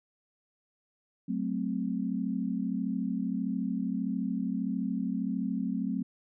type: chord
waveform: sine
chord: F# diminished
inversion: none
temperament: equal with one note detuned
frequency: 186.71 / 220 / 261.6 Hz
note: F#3 / A3 / C4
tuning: +16 / 0 / 0 cents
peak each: -33 dBFS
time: 1.28-6.03 s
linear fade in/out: 10 ms
effects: none